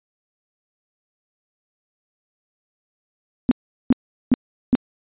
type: tone bursts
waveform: sine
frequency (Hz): 249.7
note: B3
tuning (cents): +19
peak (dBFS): -10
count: 4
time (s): 3.49-4.752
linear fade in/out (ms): 0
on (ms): 23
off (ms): 390
effects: resampled to 8000 Hz